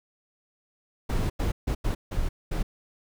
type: noise bursts at uneven times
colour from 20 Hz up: brown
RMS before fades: -26 dBFS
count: 6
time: 1.09-1.3 / 1.39-1.52 / 1.67-1.75 / 1.84-1.95 / 2.11-2.29 / 2.51-2.63 s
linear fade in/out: 10 ms
effects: none